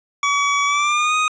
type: tone with pitch glide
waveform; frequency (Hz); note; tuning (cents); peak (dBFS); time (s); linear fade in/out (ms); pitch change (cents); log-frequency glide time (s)
25% pulse; 1136 to 1246; C#6 to D#6; +42 to +2; -12; 0.23-1.28; 2; +160; 0.66-1.15
effects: resampled to 16000 Hz + 9-bit